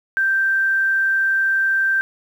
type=tone; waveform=sine; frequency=1568 Hz; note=G6; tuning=in tune; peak=-15 dBFS; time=0.17-2.01 s; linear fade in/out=0 ms; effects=8-bit